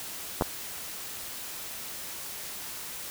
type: clicks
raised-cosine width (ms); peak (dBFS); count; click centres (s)
1; -11; 2; 0.411 / 0.422
effects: white hiss -39 dBFS RMS until 3.1 s